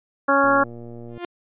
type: harmonic tone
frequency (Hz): 277.4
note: C#4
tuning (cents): +1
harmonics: 1 / 2 / 3 / 4 / 5 / 6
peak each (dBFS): -23 / -20 / -24 / -20 / -20 / -26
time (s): 0.28-0.64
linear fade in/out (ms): 10
type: click train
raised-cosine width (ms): 2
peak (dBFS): -26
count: 88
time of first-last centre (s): 0.44-1.177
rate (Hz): 118
type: tone with exponential growth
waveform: sawtooth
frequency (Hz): 350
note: F4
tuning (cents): +4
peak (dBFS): -21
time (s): 1.08-1.25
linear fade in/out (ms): 2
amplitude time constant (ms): 35
effects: resampled to 8000 Hz